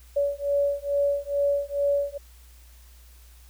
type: beating tone pair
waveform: sine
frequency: 567 / 569.3 Hz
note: C#5 / C#5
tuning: +39 / +46 cents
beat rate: 2.3 Hz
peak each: -25 / -25 dBFS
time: 0.16-2.18 s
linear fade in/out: 10 ms
effects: added 60 Hz sine -48 dBFS peak until 3.49 s + white hiss -57 dBFS RMS until 3.49 s